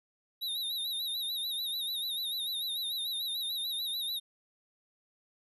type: tone with vibrato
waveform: square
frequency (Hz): 3799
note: A#7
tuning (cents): +32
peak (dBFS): -33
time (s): 0.41-4.2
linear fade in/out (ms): 20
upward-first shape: sine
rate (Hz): 6.8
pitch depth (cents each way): 86
effects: none